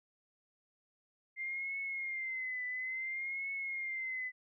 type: tone with vibrato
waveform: sine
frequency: 2093 Hz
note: C7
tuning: in tune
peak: -36 dBFS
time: 1.36-4.32 s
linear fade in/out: 50 ms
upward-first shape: triangle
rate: 0.58 Hz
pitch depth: 89 cents each way
effects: none